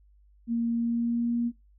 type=tone with pitch glide; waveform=sine; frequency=232.9 to 236.7 Hz; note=A#3 to A#3; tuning=-1 to +27 cents; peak=-24 dBFS; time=0.47-1.52 s; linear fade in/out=50 ms; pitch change=+28 cents; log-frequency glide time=0.72-1.36 s; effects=noise-tail reverb RT60 0.2 s tail -20 dB re dry + added 50 Hz sine -56 dBFS peak until 1.78 s